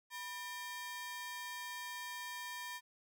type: ring-modulated tone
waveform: sawtooth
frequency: 1392 Hz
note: F6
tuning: 6 cents flat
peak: -36 dBFS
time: 0.1-2.81 s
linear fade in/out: 50 ms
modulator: 412 Hz
effects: 13-bit